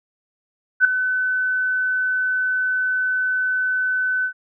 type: tone with ADSR envelope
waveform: sine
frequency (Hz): 1510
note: F#6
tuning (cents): +35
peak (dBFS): -7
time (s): 0.8-4.33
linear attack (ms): 49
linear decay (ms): 3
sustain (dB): -11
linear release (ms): 85
effects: none